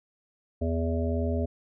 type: harmonic tone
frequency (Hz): 82.41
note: E2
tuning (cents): 0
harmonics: 1 / 3 / 5 / 7 / 8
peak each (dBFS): -27 / -31 / -34 / -35 / -37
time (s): 0.61-1.46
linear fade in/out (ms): 10
effects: none